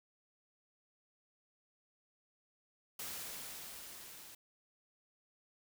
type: noise with level ramp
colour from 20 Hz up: white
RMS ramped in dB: -43 to -54 dBFS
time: 2.99-4.35 s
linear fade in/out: 5 ms
effects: none